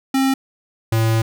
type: tone pair in turn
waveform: square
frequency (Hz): 267.5 / 112.47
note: C4 / A2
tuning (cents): +38 / +38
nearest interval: octave + minor third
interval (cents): 1500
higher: first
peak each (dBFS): -15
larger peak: neither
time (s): 0.14-0.34 / 0.92-1.22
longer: second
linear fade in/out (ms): 5
effects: none